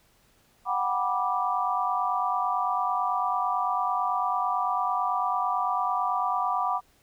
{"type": "chord", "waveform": "sine", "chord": "G major seventh", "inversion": "third", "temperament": "just", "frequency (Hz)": [735, 784, 980, 1176], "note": ["F#5", "G5", "B5", "D6"], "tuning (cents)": [-12, 0, -14, 2], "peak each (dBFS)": [-29, -33, -29, -28], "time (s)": [0.65, 6.81], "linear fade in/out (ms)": 50, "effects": ["pink hiss -63 dBFS RMS until 7.02 s"]}